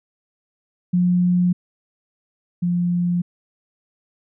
sine tone pair in turn, 178.4 / 175.44 Hz, F3 / F3, +37 / +8 cents, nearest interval unison, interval 29 cents, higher first, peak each -14 / -17 dBFS, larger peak first, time 0.93-1.53 / 2.62-3.22 s, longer neither, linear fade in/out 10 ms, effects none

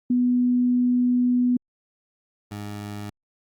sine / 20% pulse tone pair in turn, 246.9 / 103.3 Hz, B3 / G#2, 0 / -9 cents, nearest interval octave + minor third, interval 1509 cents, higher first, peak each -17 / -27 dBFS, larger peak first, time 0.1-1.57 / 2.51-3.1 s, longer first, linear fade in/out 5 ms, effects Opus 48 kbps

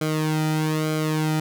sawtooth tone with flanger, 155.56 Hz, D#3, in tune, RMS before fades -23 dBFS, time 0.01-1.4 s, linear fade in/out 5 ms, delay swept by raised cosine 1.1 to 1.84 ms, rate 1.1 Hz, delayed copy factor -0.75, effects none

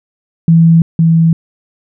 sine tone pair in turn, 165.2 / 164.15 Hz, E3 / E3, +4 / -7 cents, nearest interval unison, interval 11 cents, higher first, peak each -3 / -5 dBFS, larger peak first, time 0.48-0.82 / 0.99-1.33 s, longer neither, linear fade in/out 2 ms, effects none

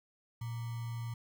sine tone with sample-and-hold, 116.54 Hz, A#2, in tune, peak -36 dBFS, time 0.41-1.14 s, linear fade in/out 5 ms, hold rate 1050 Hz, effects none

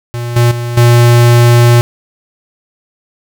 square tone with level steps, 119.5 Hz, A#2, 43 cents sharp, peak -17 / -6 / -16 / -4 dBFS, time 0.14-1.81 s, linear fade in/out 0 ms, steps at 0.36 / 0.51 / 0.77 s, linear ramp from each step 5 ms, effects none

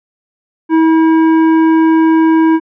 sine tone with hard clipping, 322.4 Hz, E4, 38 cents flat, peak -8 dBFS, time 0.69-2.6 s, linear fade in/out 50 ms, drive 12 dB, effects low-pass 2000 Hz 12 dB/octave

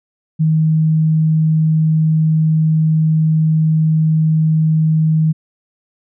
sine tone, 157.8 Hz, D#3, 25 cents sharp, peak -10 dBFS, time 0.39-5.33 s, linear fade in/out 20 ms, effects none

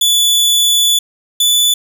sawtooth tone pair in turn, 3458 / 3478 Hz, A7 / A7, -31 / -21 cents, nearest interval unison, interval 10 cents, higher second, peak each -6 dBFS, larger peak neither, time 0.01-0.99 / 1.4-1.74 s, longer first, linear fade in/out 5 ms, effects none

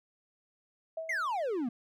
sine tone with exponential decay, 647 Hz, E5, 32 cents flat, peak -32 dBFS, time 0.97-1.42 s, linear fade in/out 5 ms, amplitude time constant 96 ms
triangle exponential sweep, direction down, 2192 to 223.8 Hz, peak -28 dBFS, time 1.09-1.69 s, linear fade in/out 5 ms
effects none

